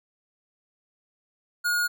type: tone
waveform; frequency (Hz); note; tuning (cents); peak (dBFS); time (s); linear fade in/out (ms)
square; 1438; F#6; -50; -23; 1.64-1.88; 20
effects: none